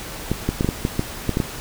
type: clicks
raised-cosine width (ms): 3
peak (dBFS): -6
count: 10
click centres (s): 0.316 / 0.49 / 0.609 / 0.646 / 0.689 / 0.851 / 0.994 / 1.293 / 1.371 / 1.402
effects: pink hiss -33 dBFS RMS until 1.6 s